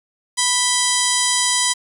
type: harmonic tone with a mistuned harmonic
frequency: 987.8 Hz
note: B5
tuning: in tune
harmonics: 1 / 2 / 3 / 4 / 5 / 6 / 7 / 8 / 9 / 10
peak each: -25 / -25 / -25 / -25 / -25 / -25 / -25 / -25 / -25 / -25 dBFS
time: 0.37-1.74 s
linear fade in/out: 20 ms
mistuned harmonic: 3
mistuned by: +110 cents
effects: 7-bit